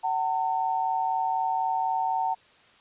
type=tone pair together; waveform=sine; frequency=756 / 900 Hz; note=F#5 / A5; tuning=+37 / +39 cents; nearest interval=minor third; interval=302 cents; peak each=-27 / -26 dBFS; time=0.03-2.35 s; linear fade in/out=20 ms; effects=white hiss -57 dBFS RMS until 2.8 s + resampled to 8000 Hz